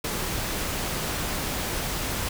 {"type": "noise", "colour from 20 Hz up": "pink", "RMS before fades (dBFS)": -29, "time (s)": [0.04, 2.29], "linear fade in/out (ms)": 5, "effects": []}